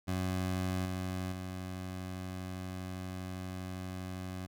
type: tone with level steps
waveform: 20% pulse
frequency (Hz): 92.5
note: F#2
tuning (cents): 0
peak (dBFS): -27 / -30 / -34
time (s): 0.07-4.47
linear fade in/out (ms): 20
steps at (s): 0.85 / 1.32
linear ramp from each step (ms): 5
effects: none